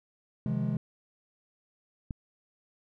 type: chord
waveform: triangle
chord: F minor seventh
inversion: second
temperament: just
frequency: 130.96 / 157.15 / 174.61 / 209.5 Hz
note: C3 / Eb3 / F3 / Ab3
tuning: +2 / +18 / 0 / +15 cents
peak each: -30 / -32 / -34 / -30 dBFS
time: 0.46-0.77 s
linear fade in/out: 2 ms
type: click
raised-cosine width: 5 ms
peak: -23 dBFS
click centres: 2.108 s
effects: none